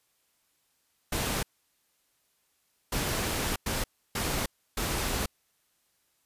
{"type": "noise bursts at uneven times", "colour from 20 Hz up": "pink", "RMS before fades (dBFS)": -30, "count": 5, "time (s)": [[1.12, 1.43], [2.92, 3.56], [3.66, 3.84], [4.15, 4.46], [4.77, 5.26]], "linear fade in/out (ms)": 5, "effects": ["white hiss -72 dBFS RMS until 6.25 s", "resampled to 32000 Hz"]}